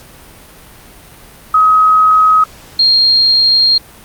sine tone pair in turn, 1268 / 4222 Hz, D#6 / C8, +32 / +15 cents, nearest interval octave + major sixth, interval 2083 cents, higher second, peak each -5 / -6 dBFS, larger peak first, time 1.54-2.44 / 2.79-3.78 s, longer second, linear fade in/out 5 ms, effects pink hiss -38 dBFS RMS until 4.04 s + Opus 48 kbps

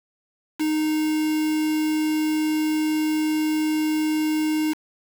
triangle tone with quantisation, 309.3 Hz, D#4, 10 cents flat, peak -18 dBFS, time 0.59-4.74 s, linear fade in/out 20 ms, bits 5, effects none

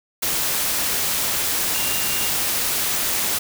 sine tone in noise, 2794 Hz, F7, in tune, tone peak -31 dBFS, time 1.74-2.29 s, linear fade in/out 10 ms, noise white, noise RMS -22 dBFS, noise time 0.22-3.39 s, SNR -12 dB, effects none

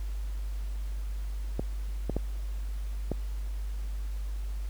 clicks, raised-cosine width 2 ms, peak -16 dBFS, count 4, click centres 1.595 / 2.097 / 2.166 / 3.117 s, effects added 50 Hz sine -31 dBFS peak until 4.69 s + pink hiss -54 dBFS RMS until 4.69 s

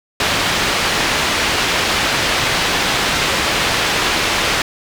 white low-pass noise, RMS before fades -17 dBFS, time 0.2-4.62 s, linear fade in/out 2 ms, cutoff 3500 Hz, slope 12 dB/octave, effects none

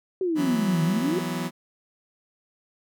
sine exponential two-way sweep, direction down then up, 385.7 to 155.56 to 385.7 Hz, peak -22 dBFS, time 0.21-1.19 s, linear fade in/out 2 ms, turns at 0.83 s
sawtooth chord, E suspended second, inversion none, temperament just, 164.81 / 185.42 / 247.2 Hz, E3 / F#3 / B3, 0 / +4 / +2 cents, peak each -27 dBFS, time 0.35-1.51 s, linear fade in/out 50 ms
effects none

